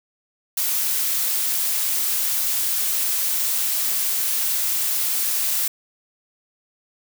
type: noise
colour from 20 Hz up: blue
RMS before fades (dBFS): -22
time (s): 0.57-5.68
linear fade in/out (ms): 5
effects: none